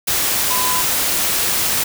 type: tone in noise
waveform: sine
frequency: 1006 Hz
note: B5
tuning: 32 cents sharp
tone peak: -21 dBFS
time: 0.5-0.82 s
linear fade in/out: 10 ms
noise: white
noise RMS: -18 dBFS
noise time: 0.07-1.84 s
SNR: -6 dB
effects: none